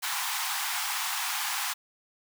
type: high-pass noise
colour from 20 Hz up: pink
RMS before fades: -31 dBFS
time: 0.02-1.74 s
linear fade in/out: 20 ms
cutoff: 760 Hz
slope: 96 dB/octave
effects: none